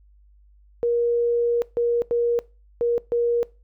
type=tone bursts at uneven times; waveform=sine; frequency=473.8 Hz; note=A#4; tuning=28 cents sharp; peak=-18 dBFS; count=5; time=0.83-1.62 / 1.77-2.02 / 2.11-2.39 / 2.81-2.98 / 3.12-3.43 s; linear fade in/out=0 ms; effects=noise-tail reverb RT60 0.3 s tail -22 dB re dry + added 50 Hz sine -51 dBFS peak until 3.63 s